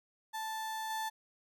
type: tone with level steps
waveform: 35% pulse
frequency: 880 Hz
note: A5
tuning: in tune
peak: -35 / -33 dBFS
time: 0.33-1.1 s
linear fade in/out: 20 ms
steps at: 0.9 s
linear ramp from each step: 5 ms
effects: none